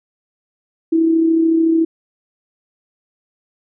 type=tone with amplitude modulation; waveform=sine; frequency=326.5 Hz; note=E4; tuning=17 cents flat; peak=-9 dBFS; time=0.92-1.85 s; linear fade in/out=10 ms; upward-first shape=sine; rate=33.7 Hz; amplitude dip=40%; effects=none